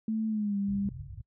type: tone with pitch glide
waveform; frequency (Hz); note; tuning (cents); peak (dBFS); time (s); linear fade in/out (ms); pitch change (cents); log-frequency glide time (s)
sine; 220 to 199.42; A3 to G3; 0 to +30; -27; 0.08-0.89; 2; -170; 0.28-0.57
type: low-pass noise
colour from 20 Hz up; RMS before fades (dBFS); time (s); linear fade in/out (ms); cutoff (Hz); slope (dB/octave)
pink; -37; 0.68-1.21; 5; 140; 96
effects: noise-tail reverb RT60 0.1 s tail -26 dB re dry + high-pass 80 Hz 12 dB/octave